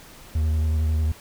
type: tone with vibrato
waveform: triangle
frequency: 78 Hz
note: D#2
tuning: 5 cents sharp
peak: -17 dBFS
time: 0.35-1.12 s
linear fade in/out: 5 ms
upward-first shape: sine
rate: 11 Hz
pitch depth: 25 cents each way
effects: pink hiss -46 dBFS RMS until 1.2 s